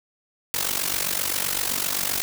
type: noise with amplitude modulation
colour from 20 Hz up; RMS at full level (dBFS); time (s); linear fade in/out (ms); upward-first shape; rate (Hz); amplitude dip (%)
white; -22; 0.54-2.22; 0; sine; 47.7; 80
effects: none